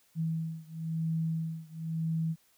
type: beating tone pair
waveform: sine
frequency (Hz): 161.6 / 162.58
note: E3 / E3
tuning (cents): -34 / -24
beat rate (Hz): 0.98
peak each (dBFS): -33 / -34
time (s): 0.15-2.36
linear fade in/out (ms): 50
effects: white hiss -67 dBFS RMS until 2.57 s